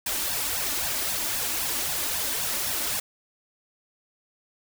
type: noise with flanger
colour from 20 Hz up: white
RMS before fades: -28 dBFS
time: 0.06-3 s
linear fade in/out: 5 ms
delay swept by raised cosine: 1.1 to 3.5 ms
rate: 3.8 Hz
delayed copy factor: +0.7
effects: none